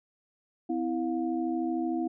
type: tone cluster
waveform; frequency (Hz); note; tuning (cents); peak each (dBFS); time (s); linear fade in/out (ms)
sine; 254.8 / 328 / 712; C4 / E4 / F5; -46 / -9 / +33; -32 / -29 / -37; 0.69-2.08; 10
effects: none